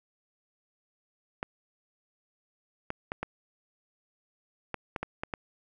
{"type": "clicks", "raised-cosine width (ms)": 0.5, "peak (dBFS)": -17, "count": 9, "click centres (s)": [1.429, 2.904, 3.119, 3.23, 4.743, 4.962, 5.03, 5.235, 5.338], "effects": []}